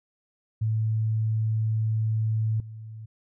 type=tone with level steps; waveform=sine; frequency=110 Hz; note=A2; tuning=in tune; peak=-22 / -37 dBFS; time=0.61-3.06 s; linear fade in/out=10 ms; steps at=2.6 s; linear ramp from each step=2 ms; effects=none